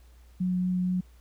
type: tone with vibrato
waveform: sine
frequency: 182.1 Hz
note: F#3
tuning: 27 cents flat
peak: -24 dBFS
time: 0.4-1.01 s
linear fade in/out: 10 ms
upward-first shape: triangle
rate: 4.3 Hz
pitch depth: 9 cents each way
effects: added 60 Hz sine -51 dBFS peak until 1.2 s + pink hiss -64 dBFS RMS until 1.2 s